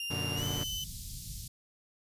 35% pulse tone with pitch glide, 2794 to 3029 Hz, F7 to F#7, 0 to +40 cents, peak -33 dBFS, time 0-0.84 s, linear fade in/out 2 ms, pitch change +140 cents, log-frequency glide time 0.35-0.45 s
sawtooth chord, Gb augmented, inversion none, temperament equal with one note detuned, 92.5 / 119.61 / 146.83 Hz, Gb2 / Bb2 / D3, 0 / +45 / 0 cents, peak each -34 / -35 / -34 dBFS, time 0.1-0.64 s, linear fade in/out 10 ms
pink band-stop noise, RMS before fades -42 dBFS, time 0.37-1.48 s, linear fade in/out 5 ms, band 160 to 4200 Hz, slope 24 dB/octave
effects resampled to 32000 Hz

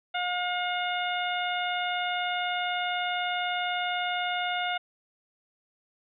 harmonic tone, 716 Hz, F5, 43 cents sharp, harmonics 1 / 2 / 3 / 4 / 5, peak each -30 / -33 / -35 / -36 / -37 dBFS, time 0.14-4.78 s, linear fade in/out 10 ms, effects none

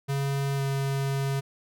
square tone with pitch glide, 138.7 to 137.27 Hz, C#3 to C#3, +1 to -17 cents, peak -26 dBFS, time 0.08-1.41 s, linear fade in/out 20 ms, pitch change -18 cents, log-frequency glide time 0.56-0.61 s, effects none

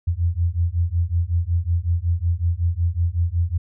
sine beating tone pair, 83.2 / 88.6 Hz, E2 / F2, +17 / +25 cents, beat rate 5.4 Hz, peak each -21 dBFS, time 0.07-3.58 s, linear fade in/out 10 ms, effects none

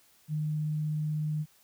sine tone, 152.7 Hz, D#3, 32 cents flat, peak -28 dBFS, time 0.28-1.46 s, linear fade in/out 50 ms, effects white hiss -63 dBFS RMS until 1.63 s

